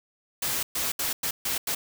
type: noise bursts at uneven times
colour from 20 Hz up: white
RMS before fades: -28 dBFS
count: 6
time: 0.42-0.63 / 0.75-0.92 / 0.99-1.13 / 1.23-1.31 / 1.45-1.58 / 1.67-1.75 s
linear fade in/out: 5 ms
effects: none